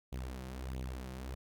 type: tone with flanger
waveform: sawtooth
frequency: 64.4 Hz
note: C2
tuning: 27 cents flat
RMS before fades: -42 dBFS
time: 0.12-1.35 s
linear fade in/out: 10 ms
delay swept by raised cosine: 0.28 to 5.68 ms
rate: 1.5 Hz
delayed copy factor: +0.7
effects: none